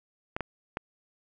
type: clicks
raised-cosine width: 0.5 ms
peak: -16 dBFS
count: 3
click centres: 0.365 / 0.407 / 0.771 s
effects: none